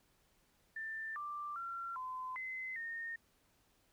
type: tone with pitch steps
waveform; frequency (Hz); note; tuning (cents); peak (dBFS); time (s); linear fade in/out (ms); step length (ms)
sine; 1781 / 1179 / 1367 / 1024 / 2048 / 1837; A6 / D6 / F6 / C6 / C7 / A#6; +21 / +6 / -37 / -38 / -38 / -26; -40; 0.76-3.16; 5; 400
effects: pink hiss -73 dBFS RMS until 3.92 s